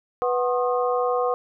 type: harmonic tone with a mistuned harmonic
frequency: 246.9 Hz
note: B3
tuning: in tune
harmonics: 2 / 3 / 4 / 5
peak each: -22 / -26 / -28 / -30 dBFS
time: 0.22-1.34 s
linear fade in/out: 0 ms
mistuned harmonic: 4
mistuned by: +140 cents
effects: none